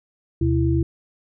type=tone cluster; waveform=sine; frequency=77.6 / 127.6 / 332.2 Hz; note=D#2 / C3 / E4; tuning=-4 / -43 / +13 cents; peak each=-21 dBFS; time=0.41-0.83 s; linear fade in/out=5 ms; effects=none